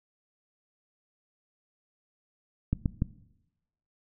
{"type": "clicks", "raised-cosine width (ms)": 5, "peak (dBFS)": -13, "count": 3, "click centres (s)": [2.73, 2.858, 3.021], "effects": ["noise-tail reverb RT60 0.9 s tail -18 dB re dry"]}